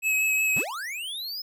square tone with vibrato, 2568 Hz, E7, 46 cents flat, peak -22 dBFS, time 0.02-0.65 s, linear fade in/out 50 ms, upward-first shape triangle, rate 5.5 Hz, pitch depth 20 cents each way
square linear sweep, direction up, 77.78 to 5180 Hz, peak -32 dBFS, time 0.56-1.42 s, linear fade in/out 5 ms
effects none

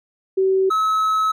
sine / triangle tone pair in turn, 381.6 / 1289.5 Hz, G4 / E6, -47 / -39 cents, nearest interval octave + major sixth, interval 2108 cents, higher second, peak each -14 dBFS, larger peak neither, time 0.37-0.7 / 0.7-1.32 s, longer second, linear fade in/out 10 ms, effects none

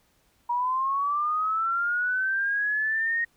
sine linear sweep, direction up, 951 to 1872 Hz, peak -23 dBFS, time 0.49-3.25 s, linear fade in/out 10 ms, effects pink hiss -66 dBFS RMS until 3.36 s

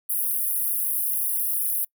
pink high-pass noise, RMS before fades -25 dBFS, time 0.09-1.85 s, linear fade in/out 10 ms, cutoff 10000 Hz, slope 96 dB/octave, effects noise-tail reverb RT60 0.1 s tail -25 dB re dry

